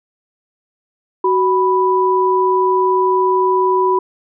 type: tone pair together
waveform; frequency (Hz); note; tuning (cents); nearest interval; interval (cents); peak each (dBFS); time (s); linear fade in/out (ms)
sine; 374.1 / 987.8; F#4 / B5; +19 / 0; octave + perfect fourth; 1681; -14; 1.24-3.99; 5
effects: none